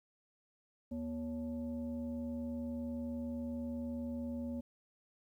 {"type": "tone with frequency modulation", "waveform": "sine", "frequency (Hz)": 240.7, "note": "B3", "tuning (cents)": -44, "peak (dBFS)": -37, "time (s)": [0.91, 4.61], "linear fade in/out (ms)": 10, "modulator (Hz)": 317, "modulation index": 0.62, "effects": ["12-bit"]}